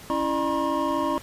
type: tone cluster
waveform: triangle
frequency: 278.3 / 330.1 / 602 / 954 / 1076 Hz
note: C#4 / E4 / D5 / A#5 / C6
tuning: +7 / +2 / +43 / +40 / +48 cents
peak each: -27 dBFS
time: 0.1-1.18 s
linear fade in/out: 0 ms
effects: pink hiss -44 dBFS RMS until 1.22 s + resampled to 32000 Hz